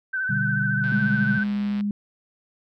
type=tone with vibrato; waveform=sine; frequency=1526 Hz; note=G6; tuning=47 cents flat; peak=-23 dBFS; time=0.13-1.44 s; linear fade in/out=10 ms; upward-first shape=sine; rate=14 Hz; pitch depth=41 cents each way
type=chord; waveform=sine; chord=G major; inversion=first; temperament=just; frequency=122.5 / 147 / 196 Hz; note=B2 / D3 / G3; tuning=-14 / +2 / 0 cents; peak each=-27 dBFS; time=0.29-1.39 s; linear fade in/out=10 ms
type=click train; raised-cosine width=0.3 ms; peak=-25 dBFS; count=124; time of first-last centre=0.84-1.809 s; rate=127 Hz
type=tone with pitch glide; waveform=sine; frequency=207.7 to 205 Hz; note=G#3 to G#3; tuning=0 to -22 cents; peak=-22 dBFS; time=0.92-1.91 s; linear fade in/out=2 ms; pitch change=-22 cents; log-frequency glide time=1.23-1.54 s
effects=none